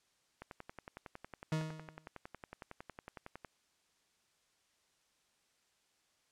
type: click train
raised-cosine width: 0.5 ms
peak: -31 dBFS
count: 34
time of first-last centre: 0.42-3.448 s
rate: 10.9 Hz
type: tone with exponential decay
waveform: 40% pulse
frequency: 157.2 Hz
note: D#3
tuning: 18 cents sharp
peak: -30 dBFS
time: 1.52-2.08 s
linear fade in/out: 5 ms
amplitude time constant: 120 ms
effects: white hiss -75 dBFS RMS until 6.31 s + low-pass 8000 Hz 12 dB/octave